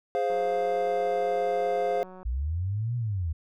triangle chord, F minor, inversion first, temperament equal, 415.3 / 523.3 / 698.5 Hz, Ab4 / C5 / F5, 0 / 0 / 0 cents, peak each -28 / -26 / -26 dBFS, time 0.15-2.03 s, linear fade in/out 0 ms
click train, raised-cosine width 1 ms, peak -33 dBFS, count 358, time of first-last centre 0.3-2.23 s, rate 185 Hz
sine linear two-way sweep, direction up then down, 55.1 to 123 to 75.5 Hz, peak -26 dBFS, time 2.25-3.33 s, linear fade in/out 10 ms, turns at 2.96 s
effects none

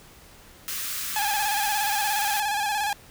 white high-pass noise, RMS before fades -31 dBFS, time 0.68-2.4 s, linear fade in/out 0 ms, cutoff 1100 Hz, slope 96 dB/octave
sawtooth tone with vibrato, 830.6 Hz, G#5, in tune, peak -20 dBFS, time 1.16-2.93 s, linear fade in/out 2 ms, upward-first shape square, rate 17 Hz, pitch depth 49 cents each way
effects pink hiss -50 dBFS RMS until 3.1 s

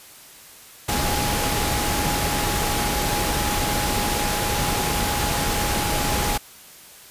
sine tone in noise, 830 Hz, G#5, 1 cent flat, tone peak -28 dBFS, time 0.88-6.38 s, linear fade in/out 10 ms, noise pink, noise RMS -23 dBFS, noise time 0.88-6.38 s, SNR -8 dB, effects white hiss -45 dBFS RMS until 7.1 s + resampled to 32000 Hz

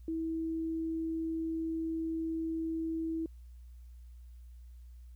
sine tone, 324.5 Hz, E4, 27 cents flat, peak -32 dBFS, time 0.08-3.26 s, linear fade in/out 2 ms, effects added 60 Hz sine -48 dBFS peak until 5.15 s + white hiss -75 dBFS RMS until 5.15 s

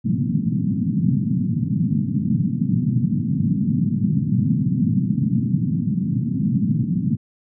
white band-pass noise, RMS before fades -20 dBFS, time 0.04-7.17 s, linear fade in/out 20 ms, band 110 to 240 Hz, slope 48 dB/octave, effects none

